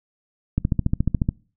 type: click train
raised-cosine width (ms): 5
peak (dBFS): -7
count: 11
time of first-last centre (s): 0.58-1.289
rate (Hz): 14.1
effects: noise-tail reverb RT60 0.4 s tail -24 dB re dry